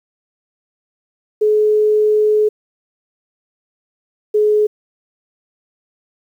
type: tone pair in turn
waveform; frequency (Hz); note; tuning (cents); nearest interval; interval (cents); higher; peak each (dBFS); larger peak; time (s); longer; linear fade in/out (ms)
sine; 425.6 / 422.9; G#4 / G#4; +42 / +31; unison; 11; first; -10; neither; 1.41-2.49 / 4.34-4.67; first; 10
effects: 8-bit